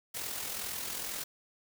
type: noise with amplitude modulation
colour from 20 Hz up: white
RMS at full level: -36 dBFS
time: 0.14-1.24 s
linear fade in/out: 10 ms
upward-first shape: sine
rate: 42.2 Hz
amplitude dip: 45%
effects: none